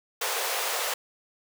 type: high-pass noise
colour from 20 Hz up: pink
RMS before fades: -29 dBFS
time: 0.21-0.94 s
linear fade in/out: 5 ms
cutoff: 440 Hz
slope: 48 dB/octave
effects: none